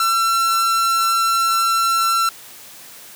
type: tone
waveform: 45% pulse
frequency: 1349 Hz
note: E6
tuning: 40 cents sharp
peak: -15 dBFS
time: 0-2.29 s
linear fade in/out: 2 ms
effects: white hiss -40 dBFS RMS until 3.15 s + high-pass 100 Hz 12 dB/octave